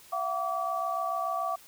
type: tone cluster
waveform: sine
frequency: 676 / 743 / 1151 Hz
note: E5 / F#5 / D6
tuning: +43 / +7 / -35 cents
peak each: -33 / -34 / -31 dBFS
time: 0.12-1.56 s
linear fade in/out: 10 ms
effects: white hiss -54 dBFS RMS until 1.67 s